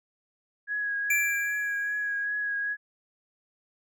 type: tone with vibrato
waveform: sine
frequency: 1661.2 Hz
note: G#6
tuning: in tune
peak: -27 dBFS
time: 0.67-2.77 s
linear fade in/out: 50 ms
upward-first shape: triangle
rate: 2.5 Hz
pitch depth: 24 cents each way
type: tone with exponential decay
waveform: square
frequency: 2349 Hz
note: D7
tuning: in tune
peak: -22 dBFS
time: 1.1-2.25 s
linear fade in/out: 5 ms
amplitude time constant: 250 ms
effects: none